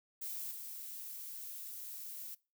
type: noise with level steps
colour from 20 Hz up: violet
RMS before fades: -42 / -46 dBFS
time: 0.21-2.35 s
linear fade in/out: 10 ms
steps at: 0.51 s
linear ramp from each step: 5 ms
effects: noise-tail reverb RT60 0.3 s tail -22 dB re dry